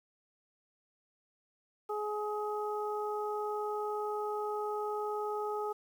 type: harmonic tone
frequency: 420.4 Hz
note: G#4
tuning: 21 cents sharp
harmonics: 1 / 2 / 3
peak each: -35 / -38 / -40 dBFS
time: 1.89-5.73 s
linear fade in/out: 10 ms
effects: 10-bit